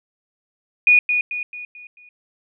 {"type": "tone with echo", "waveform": "sine", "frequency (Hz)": 2459, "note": "D#7", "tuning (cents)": -21, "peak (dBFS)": -9, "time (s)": [0.87, 0.99], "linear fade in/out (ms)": 2, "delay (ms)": 220, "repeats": 5, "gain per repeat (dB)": -7, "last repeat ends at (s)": 2.09, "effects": []}